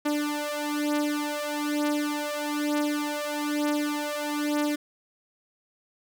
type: beating tone pair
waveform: sawtooth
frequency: 295.1 / 296.2 Hz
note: D4 / D4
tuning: +8 / +15 cents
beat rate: 1.1 Hz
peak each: -25 dBFS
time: 0.05-4.76 s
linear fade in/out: 10 ms
effects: none